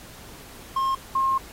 triangle / sine tone pair in turn, 1069 / 1069 Hz, C6 / C6, +37 / +37 cents, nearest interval unison, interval 0 cents, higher neither, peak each -19 dBFS, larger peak neither, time 0.76-0.95 / 1.15-1.38 s, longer second, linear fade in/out 5 ms, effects pink hiss -45 dBFS RMS until 1.52 s + AAC 48 kbps

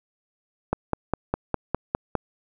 click train, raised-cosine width 1 ms, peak -8 dBFS, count 8, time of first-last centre 0.73-2.153 s, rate 4.92 Hz, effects none

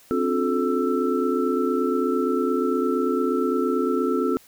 sine tone cluster, 263 / 291.7 / 357.4 / 433.4 / 1327 Hz, C4 / D4 / F4 / A4 / E6, +9 / -12 / +40 / -26 / +11 cents, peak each -24 / -31 / -25 / -25 / -30 dBFS, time 0.11-4.37 s, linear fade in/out 0 ms, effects white hiss -53 dBFS RMS until 4.47 s

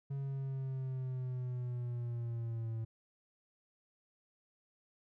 triangle linear sweep, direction down, 138.59 to 111.8 Hz, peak -34 dBFS, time 0.1-2.85 s, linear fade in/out 10 ms, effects none

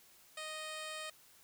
10% pulse tone with low-pass filter, 622 Hz, D#5, 1 cent flat, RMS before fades -44 dBFS, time 0.37-1.1 s, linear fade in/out 5 ms, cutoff 7600 Hz, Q 2.3, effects white hiss -63 dBFS RMS until 1.43 s

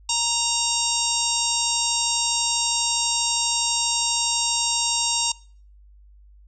harmonic tone with a mistuned harmonic, 932.3 Hz, A#5, in tune, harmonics 1 / 3 / 4 / 5 / 6 / 7 / 8 / 9, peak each -29 / -29 / -28 / -31 / -26 / -32 / -28 / -30 dBFS, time 0.09-5.32 s, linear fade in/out 5 ms, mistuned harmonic 8, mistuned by -18 cents, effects noise-tail reverb RT60 0.5 s tail -23 dB re dry + added 50 Hz sine -47 dBFS peak until 6.47 s

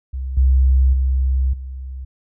sine tone with level steps, 65.41 Hz, C2, in tune, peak -22 / -10 / -14 / -27 dBFS, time 0.13-2.05 s, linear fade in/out 10 ms, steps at 0.37 / 0.93 / 1.53 s, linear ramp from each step 5 ms, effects none

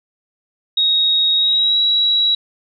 sine tone with pitch glide, 3767 to 3886 Hz, A#7 to B7, +17 to -29 cents, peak -12 dBFS, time 0.77-2.35 s, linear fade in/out 5 ms, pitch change +54 cents, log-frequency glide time 1.35-1.79 s, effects none

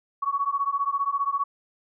sine beating tone pair, 1113 / 1128 Hz, C#6 / C#6, +7 / +30 cents, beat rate 15 Hz, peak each -26 dBFS, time 0.22-1.44 s, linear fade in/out 10 ms, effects none

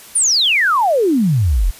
sine exponential sweep, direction down, 9980 to 36.71 Hz, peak -11 dBFS, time 0.15-1.71 s, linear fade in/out 10 ms, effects white hiss -39 dBFS RMS until 1.79 s + resampled to 32000 Hz

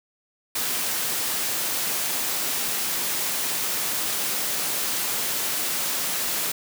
white high-pass noise, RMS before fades -26 dBFS, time 0.55-6.52 s, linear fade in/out 5 ms, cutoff 140 Hz, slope 12 dB/octave, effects none

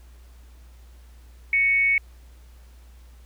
sine tone with frequency modulation, 2220 Hz, C#7, 2 cents sharp, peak -17 dBFS, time 1.53-1.98 s, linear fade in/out 2 ms, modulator 334 Hz, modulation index 0.26, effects added 60 Hz sine -45 dBFS peak until 3.25 s + pink hiss -59 dBFS RMS until 3.25 s

